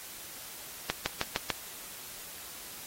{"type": "accelerating click train", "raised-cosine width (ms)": 0.2, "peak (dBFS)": -10, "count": 5, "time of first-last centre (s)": [0.9, 1.503], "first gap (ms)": 160, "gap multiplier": 0.96, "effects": ["white hiss -45 dBFS RMS until 2.86 s", "AAC 48 kbps"]}